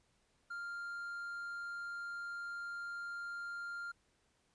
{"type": "tone", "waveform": "triangle", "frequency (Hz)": 1396.9, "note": "F6", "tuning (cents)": 0, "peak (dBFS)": -39, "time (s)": [0.5, 3.92], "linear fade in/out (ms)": 10, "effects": ["pink hiss -75 dBFS RMS until 4.54 s", "resampled to 22050 Hz"]}